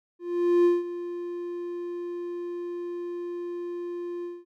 triangle tone with ADSR envelope, 349.2 Hz, F4, in tune, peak -14 dBFS, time 0.19-4.45 s, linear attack 460 ms, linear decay 180 ms, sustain -15 dB, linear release 210 ms, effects none

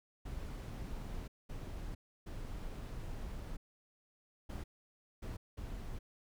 brown noise bursts at uneven times, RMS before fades -43 dBFS, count 6, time 0.25-1.28 / 1.49-1.95 / 2.26-3.57 / 4.49-4.64 / 5.22-5.37 / 5.57-5.99 s, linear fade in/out 10 ms, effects none

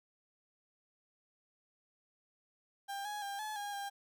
35% pulse tone with pitch steps, 796 / 833 / 799 / 857 / 816 / 801 Hz, G5 / G#5 / G5 / A5 / G#5 / G5, +26 / +5 / +33 / -46 / -31 / +37 cents, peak -37 dBFS, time 2.88-3.9 s, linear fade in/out 20 ms, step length 170 ms, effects none

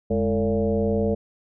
sine tone with frequency modulation, 329.6 Hz, E4, in tune, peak -19 dBFS, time 0.1-1.15 s, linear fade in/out 10 ms, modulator 120 Hz, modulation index 2.1, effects none

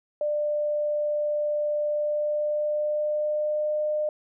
sine tone with pitch glide, 595 to 605.1 Hz, D5 to D#5, +22 to -48 cents, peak -23 dBFS, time 0.21-4.09 s, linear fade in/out 2 ms, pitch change +30 cents, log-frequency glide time 1.85-3.83 s, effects none

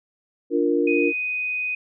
sine chord, Bb major, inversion first, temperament equal, 293.7 / 349.2 / 466.2 Hz, D4 / F4 / Bb4, 0 / 0 / 0 cents, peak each -22 / -22 / -22 dBFS, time 0.5-1.13 s, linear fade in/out 50 ms
sine tone, 2495 Hz, D#7, 4 cents sharp, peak -23 dBFS, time 0.87-1.75 s, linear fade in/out 5 ms
effects none

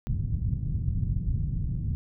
white low-pass noise, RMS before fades -28 dBFS, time 0.07-1.95 s, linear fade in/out 0 ms, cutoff 140 Hz, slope 24 dB/octave, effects none

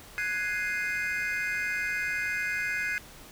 triangle chord, Ab dominant seventh, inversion third, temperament equal, 1480 / 1661.2 / 2093 / 2489 Hz, Gb6 / Ab6 / C7 / Eb7, 0 / 0 / 0 / 0 cents, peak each -33 / -31 / -31 / -34 dBFS, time 0.18-2.98 s, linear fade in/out 0 ms, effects pink hiss -49 dBFS RMS until 3.31 s

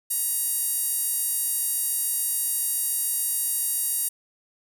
sawtooth tone with high-pass filter, 947 Hz, A#5, 27 cents sharp, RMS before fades -26 dBFS, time 0.1-4.09 s, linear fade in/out 10 ms, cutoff 10000 Hz, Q 2.4, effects none

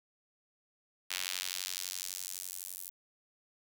sawtooth tone with high-pass filter sweep, 91.9 Hz, F#2, 11 cents flat, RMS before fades -40 dBFS, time 1.1-2.9 s, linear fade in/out 10 ms, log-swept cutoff 2700 to 11000 Hz, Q 0.99, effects none

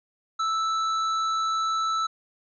triangle tone with hard clipping, 1317 Hz, E6, 2 cents flat, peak -25 dBFS, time 0.39-2.07 s, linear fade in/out 10 ms, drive 13 dB, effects resampled to 16000 Hz

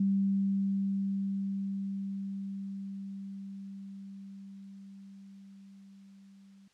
sine tone with level ramp, 196 Hz, G3, in tune, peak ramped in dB -24 to -54 dBFS, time 0-6.68 s, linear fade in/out 5 ms, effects white hiss -69 dBFS RMS until 6.73 s + low-pass 6000 Hz 12 dB/octave

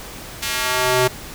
square tone with high-pass filter sweep, 126.8 Hz, B2, 46 cents sharp, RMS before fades -19 dBFS, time 0.42-1.08 s, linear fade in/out 10 ms, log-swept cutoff 2600 to 290 Hz, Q 0.73, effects pink hiss -35 dBFS RMS until 1.34 s

